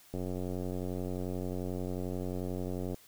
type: click train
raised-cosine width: 2 ms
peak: -24 dBFS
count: 257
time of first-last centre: 0.14-2.944 s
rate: 91.3 Hz
effects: white hiss -59 dBFS RMS until 3.07 s